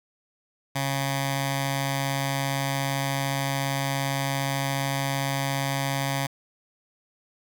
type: tone with notch filter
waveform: 10% pulse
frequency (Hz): 137.4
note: C#3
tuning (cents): -15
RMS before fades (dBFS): -27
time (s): 0.75-6.27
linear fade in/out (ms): 10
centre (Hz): 390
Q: 0.66
effects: 8-bit